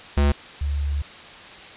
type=tone pair in turn; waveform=square / sine; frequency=71.4 / 71.81 Hz; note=D2 / D2; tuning=-48 / -38 cents; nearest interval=unison; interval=10 cents; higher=second; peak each=-16 / -21 dBFS; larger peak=first; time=0.17-0.32 / 0.61-1.02 s; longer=second; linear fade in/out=5 ms; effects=white hiss -41 dBFS RMS until 1.76 s + resampled to 8000 Hz